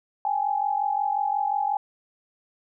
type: tone pair together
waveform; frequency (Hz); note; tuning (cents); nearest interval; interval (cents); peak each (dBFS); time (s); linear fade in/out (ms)
sine; 800 / 845.6; G5 / G#5; +35 / +31; minor second; 96; -25; 0.25-1.77; 2
effects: none